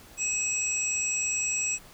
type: tone cluster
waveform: sine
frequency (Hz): 2569 / 5880 / 7690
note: E7 / F#8 / B8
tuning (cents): -45 / -12 / -47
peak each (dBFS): -31 / -34 / -28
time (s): 0.17-1.79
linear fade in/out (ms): 50
effects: pink hiss -51 dBFS RMS until 1.93 s

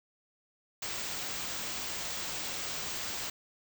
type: band-stop noise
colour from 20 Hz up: white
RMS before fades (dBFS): -37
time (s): 0.82-3.3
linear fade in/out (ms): 5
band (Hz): 8200 to 16000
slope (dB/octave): 96
effects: none

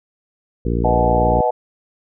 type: harmonic tone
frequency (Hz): 58.27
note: A#1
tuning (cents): 0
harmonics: 1 / 2 / 3 / 4 / 5 / 6 / 7 / 8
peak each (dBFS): -20 / -23 / -25 / -26 / -27 / -28 / -28 / -29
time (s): 0.65-1.41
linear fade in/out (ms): 5
type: chord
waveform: sine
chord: B dominant seventh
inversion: none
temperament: equal with one note detuned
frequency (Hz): 493.9 / 622.3 / 740 / 860.9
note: B4 / D#5 / F#5 / A5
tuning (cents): 0 / 0 / 0 / -38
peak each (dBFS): -20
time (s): 0.84-1.51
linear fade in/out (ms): 10
effects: none

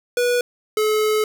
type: tone pair in turn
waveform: square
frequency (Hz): 487.7 / 429.5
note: B4 / A4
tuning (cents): -22 / -42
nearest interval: major second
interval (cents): 220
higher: first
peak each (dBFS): -17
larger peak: neither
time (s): 0.17-0.41 / 0.77-1.24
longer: second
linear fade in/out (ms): 2
effects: none

